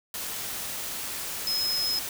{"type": "tone in noise", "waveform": "sine", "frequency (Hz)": 5130, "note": "E8", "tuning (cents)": -48, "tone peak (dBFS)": -25, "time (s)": [1.47, 1.99], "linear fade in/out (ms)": 2, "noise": "white", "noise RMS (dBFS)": -34, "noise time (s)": [0.14, 2.09], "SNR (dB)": 6, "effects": []}